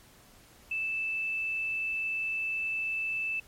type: tone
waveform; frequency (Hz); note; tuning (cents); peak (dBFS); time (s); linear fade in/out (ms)
sine; 2637; E7; 0; -29; 0.71-3.4; 5
effects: pink hiss -57 dBFS RMS until 3.47 s + MP3 64 kbps